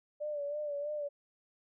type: tone with vibrato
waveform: sine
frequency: 586 Hz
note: D5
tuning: 4 cents flat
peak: -34 dBFS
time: 0.2-1.09 s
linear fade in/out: 20 ms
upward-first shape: sine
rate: 3.1 Hz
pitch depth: 49 cents each way
effects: none